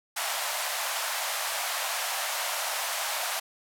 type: band-pass noise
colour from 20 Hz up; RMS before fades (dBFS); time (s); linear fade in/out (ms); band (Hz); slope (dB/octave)
pink; -31; 0.16-3.4; 10; 610 to 15000; 48
effects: none